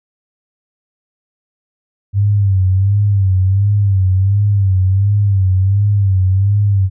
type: tone with vibrato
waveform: sine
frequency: 98 Hz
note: G2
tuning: in tune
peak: -9 dBFS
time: 2.13-6.9 s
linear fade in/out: 50 ms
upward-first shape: sine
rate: 1.4 Hz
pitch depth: 87 cents each way
effects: none